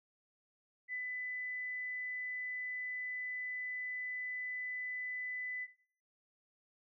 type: tone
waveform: sine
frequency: 2000 Hz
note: B6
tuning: 21 cents sharp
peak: -37 dBFS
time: 0.88-5.68 s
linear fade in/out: 50 ms
effects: noise-tail reverb RT60 0.5 s tail -17 dB re dry

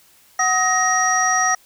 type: tone cluster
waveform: sine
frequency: 742 / 1268 / 1874 / 5750 Hz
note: F#5 / D#6 / A#6 / F8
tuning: +5 / +32 / +9 / +50 cents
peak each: -20 dBFS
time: 0.39-1.55 s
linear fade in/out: 5 ms
effects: tanh soft clip ceiling -6 dBFS + white hiss -53 dBFS RMS until 1.65 s

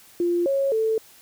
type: tone with pitch steps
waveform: sine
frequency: 347.4 / 549 / 442.4 Hz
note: F4 / C#5 / A4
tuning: -9 / -17 / +9 cents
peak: -19 dBFS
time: 0.2-0.98 s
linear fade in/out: 2 ms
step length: 260 ms
effects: white hiss -51 dBFS RMS until 1.21 s

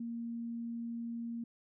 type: tone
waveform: sine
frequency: 233.1 Hz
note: A#3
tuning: in tune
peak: -37 dBFS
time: 0-1.44 s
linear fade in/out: 5 ms
effects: none

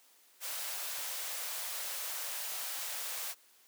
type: high-pass noise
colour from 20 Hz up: white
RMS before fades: -39 dBFS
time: 0.4-3.35 s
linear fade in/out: 50 ms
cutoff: 480 Hz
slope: 48 dB/octave
effects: white hiss -64 dBFS RMS until 3.67 s + high-pass 300 Hz 12 dB/octave

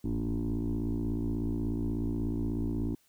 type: tone with frequency modulation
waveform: sine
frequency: 166.9 Hz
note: E3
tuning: 22 cents sharp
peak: -27 dBFS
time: 0.04-2.95 s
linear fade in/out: 5 ms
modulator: 56.5 Hz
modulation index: 2.9
effects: tanh soft clip ceiling -26 dBFS + white hiss -68 dBFS RMS until 3.08 s

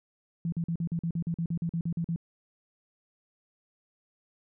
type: tone bursts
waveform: sine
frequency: 167.6 Hz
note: E3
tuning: 29 cents sharp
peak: -27 dBFS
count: 15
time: 0.45-2.161 s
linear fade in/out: 2 ms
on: 73 ms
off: 44 ms
effects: none

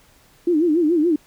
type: tone with vibrato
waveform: sine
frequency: 324.9 Hz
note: E4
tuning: 25 cents flat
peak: -14 dBFS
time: 0.47-1.16 s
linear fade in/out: 5 ms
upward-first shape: sine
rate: 7 Hz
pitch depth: 160 cents each way
effects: pink hiss -54 dBFS RMS until 1.26 s

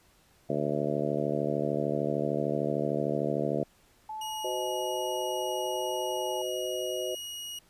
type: harmonic tone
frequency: 73.3 Hz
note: D2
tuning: 3 cents flat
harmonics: 2 / 3 / 4 / 5 / 6 / 7 / 8 / 9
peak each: -35 / -35 / -35 / -35 / -35 / -35 / -35 / -35 dBFS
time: 0.49-3.64 s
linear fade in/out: 10 ms
type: tone with vibrato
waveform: sine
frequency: 865 Hz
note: A5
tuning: 30 cents flat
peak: -35 dBFS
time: 4.09-6.42 s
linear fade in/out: 5 ms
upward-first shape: triangle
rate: 1.2 Hz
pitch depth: 14 cents each way
type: tone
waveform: sawtooth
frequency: 2889 Hz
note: F#7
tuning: 42 cents flat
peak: -34 dBFS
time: 4.21-7.59 s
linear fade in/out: 5 ms
type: chord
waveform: sine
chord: C diminished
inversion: second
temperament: equal with one note detuned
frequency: 370 / 511 / 622.3 Hz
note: Gb4 / C5 / Eb5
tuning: 0 / -41 / 0 cents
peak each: -35 dBFS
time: 4.44-7.15 s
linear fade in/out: 5 ms
effects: pink hiss -63 dBFS RMS until 7.69 s + resampled to 32000 Hz

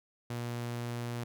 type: tone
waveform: sawtooth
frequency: 119.5 Hz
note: A#2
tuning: 43 cents sharp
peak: -31 dBFS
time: 0.3-1.24 s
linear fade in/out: 5 ms
effects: none

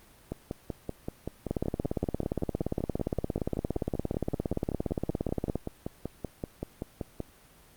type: two click trains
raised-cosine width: 2 ms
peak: -15 / -19 dBFS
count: 71 / 37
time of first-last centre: 1.51-5.556 / 0.32-7.203 s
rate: 17.3 / 5.23 Hz
effects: pink hiss -57 dBFS RMS until 7.76 s + Opus 32 kbps

